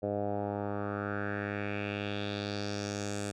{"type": "tone with low-pass filter sweep", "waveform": "10% pulse", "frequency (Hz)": 102.1, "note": "G#2", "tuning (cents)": -29, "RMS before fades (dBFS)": -35, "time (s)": [0.02, 3.32], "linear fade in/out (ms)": 20, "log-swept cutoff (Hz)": [590, 8500], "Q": 3.3, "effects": []}